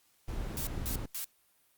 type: noise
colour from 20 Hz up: brown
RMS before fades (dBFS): -37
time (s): 0.28-1.06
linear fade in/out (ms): 5
type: clicks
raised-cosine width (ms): 3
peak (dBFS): -28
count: 6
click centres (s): 0.411 / 0.545 / 0.78 / 0.91 / 0.956 / 1.053
type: noise bursts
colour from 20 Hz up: blue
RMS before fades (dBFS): -37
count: 3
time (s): 0.57-1.244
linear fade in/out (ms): 0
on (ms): 98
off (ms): 190
effects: white hiss -69 dBFS RMS until 1.77 s + Opus 48 kbps